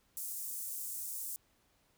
pink high-pass noise, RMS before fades -41 dBFS, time 0.17-1.36 s, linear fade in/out 0 ms, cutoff 8000 Hz, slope 24 dB/octave, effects pink hiss -72 dBFS RMS until 1.97 s

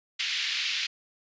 pink band-pass noise, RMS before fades -30 dBFS, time 0.19-0.87 s, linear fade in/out 10 ms, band 2200 to 4700 Hz, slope 24 dB/octave, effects resampled to 16000 Hz

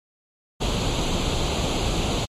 pink noise with comb filter, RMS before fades -23 dBFS, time 0.6-2.26 s, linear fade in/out 20 ms, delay 0.28 ms, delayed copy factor +0.7, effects low-pass 6000 Hz 12 dB/octave + MP3 64 kbps

